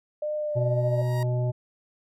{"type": "tone with vibrato", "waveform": "sine", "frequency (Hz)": 600, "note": "D5", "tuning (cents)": 37, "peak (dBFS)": -26, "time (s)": [0.22, 1.02], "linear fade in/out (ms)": 5, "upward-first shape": "triangle", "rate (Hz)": 2, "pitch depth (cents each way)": 17}
{"type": "tone with exponential growth", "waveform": "30% pulse", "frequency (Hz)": 944, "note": "A#5", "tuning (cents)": 22, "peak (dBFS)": -31, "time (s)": [0.49, 1.23], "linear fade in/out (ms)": 2, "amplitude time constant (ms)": 160}
{"type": "harmonic tone", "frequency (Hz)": 123.47, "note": "B2", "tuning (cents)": 0, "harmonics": [1, 3, 5, 7], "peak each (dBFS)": [-23, -36, -33, -44], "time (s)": [0.55, 1.52], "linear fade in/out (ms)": 20}
{"effects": []}